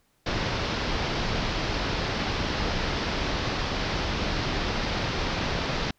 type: low-pass noise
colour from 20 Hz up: pink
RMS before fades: -28 dBFS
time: 0.26-5.91 s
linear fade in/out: 5 ms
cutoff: 5400 Hz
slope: 48 dB/octave
effects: pink hiss -68 dBFS RMS until 5.98 s